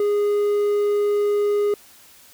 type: tone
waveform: triangle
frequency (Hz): 412.1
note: G#4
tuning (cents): -13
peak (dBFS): -15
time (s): 0-1.74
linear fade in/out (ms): 2
effects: white hiss -49 dBFS RMS until 2.33 s